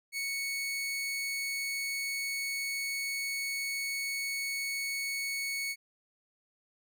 sawtooth tone, 2217 Hz, C#7, in tune, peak -29 dBFS, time 0.12-5.76 s, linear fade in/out 50 ms, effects none

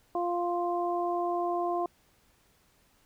harmonic tone, 349.2 Hz, F4, in tune, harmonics 1 / 2 / 3, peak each -31 / -30 / -35 dBFS, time 0.15-1.86 s, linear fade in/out 2 ms, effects pink hiss -66 dBFS RMS until 3.05 s

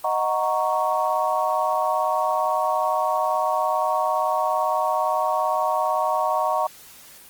sine chord, D# minor seventh, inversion none, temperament equal, 622.3 / 740 / 932.3 / 1108.7 Hz, D#5 / F#5 / A#5 / C#6, 0 / 0 / 0 / 0 cents, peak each -25 dBFS, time 0.04-6.67 s, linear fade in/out 5 ms, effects white hiss -46 dBFS RMS until 7.29 s + Opus 24 kbps

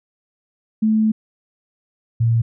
sine tone pair in turn, 217.9 / 115.43 Hz, A3 / A#2, -17 / -17 cents, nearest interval major seventh, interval 1100 cents, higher first, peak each -13 dBFS, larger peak neither, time 0.82-1.12 / 2.2-2.42 s, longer first, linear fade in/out 10 ms, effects none

